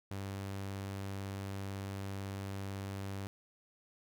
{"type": "tone", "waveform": "sawtooth", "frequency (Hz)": 98, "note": "G2", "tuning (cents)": 0, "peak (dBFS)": -35, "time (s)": [0.11, 3.27], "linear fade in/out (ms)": 0, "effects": []}